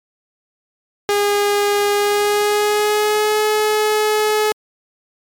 sawtooth tone with pitch glide, 408.8 to 426.7 Hz, G#4 to G#4, -27 to +47 cents, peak -10 dBFS, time 1.09-4.52 s, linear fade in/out 0 ms, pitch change +74 cents, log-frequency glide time 1.93-3.42 s, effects MP3 96 kbps

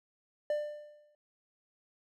triangle tone with exponential decay, 595 Hz, D5, 22 cents sharp, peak -25 dBFS, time 0.5-1.15 s, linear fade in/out 2 ms, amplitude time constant 140 ms, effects none

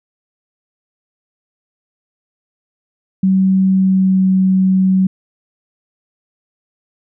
sine tone with pitch glide, 190 to 188.47 Hz, F#3 to F#3, +46 to +32 cents, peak -9 dBFS, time 3.23-5.07 s, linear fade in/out 5 ms, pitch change -14 cents, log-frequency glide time 3.69-4.28 s, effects none

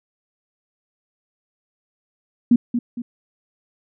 sine tone with echo, 239.7 Hz, A#3, 48 cents sharp, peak -9 dBFS, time 2.51-2.56 s, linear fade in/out 5 ms, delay 230 ms, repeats 2, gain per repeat -8 dB, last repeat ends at 3.02 s, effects none

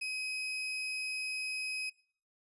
35% pulse tone, 2530 Hz, D#7, 28 cents sharp, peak -33 dBFS, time 0.01-1.9 s, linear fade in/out 10 ms, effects noise-tail reverb RT60 0.5 s tail -22 dB re dry + resampled to 24000 Hz

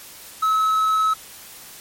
triangle tone, 1291 Hz, E6, 37 cents flat, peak -14 dBFS, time 0.42-1.14 s, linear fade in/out 10 ms, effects white hiss -41 dBFS RMS until 1.8 s + MP3 64 kbps

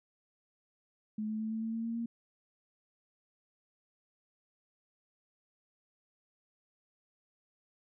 sine tone with pitch steps, 214.4 / 216.9 / 219.4 / 222 / 224.5 / 227.1 / 229.8 / 232.5 Hz, A3 / A3 / A3 / A3 / A3 / A#3 / A#3 / A#3, -45 / -25 / -5 / +16 / +35 / -45 / -25 / -4 cents, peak -33 dBFS, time 1.18-2.06 s, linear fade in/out 5 ms, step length 110 ms, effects none

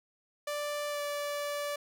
sawtooth tone with pitch glide, 587.3 to 580.6 Hz, D5 to D5, 0 to -20 cents, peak -29 dBFS, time 0.47-1.76 s, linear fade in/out 5 ms, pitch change -20 cents, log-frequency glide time 0.89-1.01 s, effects none

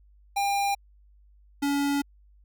square tone pair in turn, 801 / 283.2 Hz, G5 / C#4, +37 / +37 cents, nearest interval octave + tritone, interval 1800 cents, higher first, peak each -24 dBFS, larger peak neither, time 0.36-0.75 / 1.62-2.02 s, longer second, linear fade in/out 10 ms, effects added 50 Hz sine -54 dBFS peak until 2.44 s

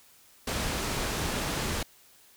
pink low-pass noise, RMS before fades -31 dBFS, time 0.47-1.83 s, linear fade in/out 5 ms, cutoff 10000 Hz, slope 12 dB/octave, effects white hiss -58 dBFS RMS until 2.36 s

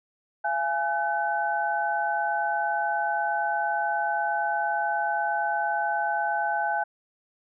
sine tone cluster, 682 / 831 / 1515 Hz, F5 / G#5 / F#6, -41 / +1 / +40 cents, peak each -30 / -26 / -29 dBFS, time 0.44-6.84 s, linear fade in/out 10 ms, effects none

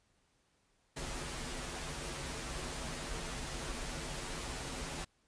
pink noise with comb filter, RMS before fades -41 dBFS, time 0.96-5.05 s, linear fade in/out 10 ms, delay 10 ms, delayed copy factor -0.7, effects pink hiss -74 dBFS RMS until 5.27 s + resampled to 22050 Hz

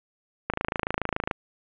click train, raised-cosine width 0.5 ms, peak -10 dBFS, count 23, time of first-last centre 0.5-1.312 s, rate 27.1 Hz, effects resampled to 8000 Hz + 7-bit

